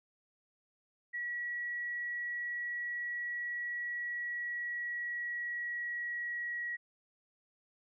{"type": "tone with pitch glide", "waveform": "sine", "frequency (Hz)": [1927, 1913.7], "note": ["B6", "A#6"], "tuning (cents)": [-43, 45], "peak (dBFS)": -35, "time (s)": [1.13, 6.77], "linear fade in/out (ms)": 20, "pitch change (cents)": -12, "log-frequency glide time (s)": [3.87, 6.59], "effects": []}